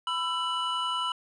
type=tone cluster; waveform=triangle; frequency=997 / 1335 / 2960 Hz; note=B5 / E6 / F#7; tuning=+16 / +22 / 0 cents; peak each=-30 dBFS; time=0.07-1.12 s; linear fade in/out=2 ms; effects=resampled to 24000 Hz